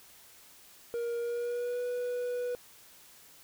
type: tone with pitch glide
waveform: triangle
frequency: 471.4 to 490.6 Hz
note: A#4 to B4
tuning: +19 to -12 cents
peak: -29 dBFS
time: 0.94-2.55 s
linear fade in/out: 0 ms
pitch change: +69 cents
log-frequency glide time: 1.19-1.81 s
effects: white hiss -56 dBFS RMS until 3.43 s